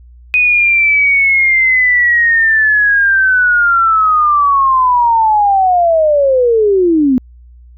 sine linear sweep, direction down, 2498 to 246 Hz, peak -7 dBFS, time 0.34-7.18 s, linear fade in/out 0 ms, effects added 60 Hz sine -36 dBFS peak until 7.77 s

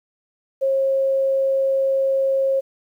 sine tone, 539 Hz, C#5, 49 cents flat, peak -16 dBFS, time 0.61-2.61 s, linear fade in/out 20 ms, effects 9-bit

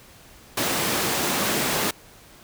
pink high-pass noise, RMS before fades -24 dBFS, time 0.57-1.91 s, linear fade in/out 5 ms, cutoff 180 Hz, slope 12 dB/octave, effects pink hiss -49 dBFS RMS until 2.43 s

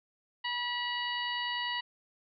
harmonic tone with a mistuned harmonic, 970 Hz, B5, 31 cents flat, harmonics 1 / 2 / 3 / 4 / 5, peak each -37 / -36 / -36 / -43 / -44 dBFS, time 0.44-1.81 s, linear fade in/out 10 ms, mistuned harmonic 5, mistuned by -110 cents, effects none

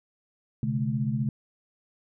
sine tone cluster, 126.4 / 141.8 / 214.9 Hz, B2 / C#3 / A3, +41 / +40 / -41 cents, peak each -29 dBFS, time 0.63-1.29 s, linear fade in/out 2 ms, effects none

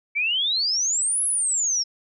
sine exponential two-way sweep, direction up then down, 2258 to 11000 to 5370 Hz, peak -20 dBFS, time 0.15-1.84 s, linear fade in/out 20 ms, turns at 1.24 s, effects none

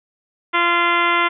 harmonic tone, 345 Hz, F4, 21 cents flat, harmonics 1 / 2 / 3 / 4 / 5 / 6 / 7 / 8 / 9 / 10, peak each -25 / -27 / -19 / -20 / -28 / -20 / -29 / -28 / -30 / -31 dBFS, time 0.53-1.29 s, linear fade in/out 20 ms, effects none

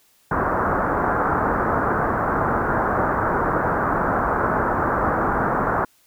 white low-pass noise, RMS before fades -21 dBFS, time 0.31-5.85 s, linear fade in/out 5 ms, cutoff 1500 Hz, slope 48 dB/octave, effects white hiss -59 dBFS RMS until 6.06 s

